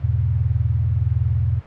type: chord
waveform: sine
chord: E major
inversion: none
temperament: equal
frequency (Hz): 82.41 / 103.83 / 123.47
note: E2 / G#2 / B2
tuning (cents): 0 / 0 / 0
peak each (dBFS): -21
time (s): 0-1.62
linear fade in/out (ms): 50
effects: pink hiss -47 dBFS RMS until 1.66 s + low-pass 2000 Hz 12 dB/octave